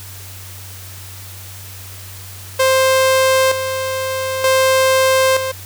sawtooth tone with tremolo, 525 Hz, C5, 6 cents sharp, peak -7 dBFS, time 2.59-5.52 s, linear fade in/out 10 ms, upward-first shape square, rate 0.54 Hz, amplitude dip 60%, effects added 95 Hz sine -34 dBFS peak until 5.65 s + white hiss -36 dBFS RMS until 5.65 s

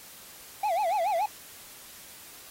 triangle tone with vibrato, 752 Hz, F#5, 28 cents sharp, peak -22 dBFS, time 0.63-1.26 s, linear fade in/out 5 ms, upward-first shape sine, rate 7 Hz, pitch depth 230 cents each way, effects white hiss -48 dBFS RMS until 2.5 s + AAC 48 kbps

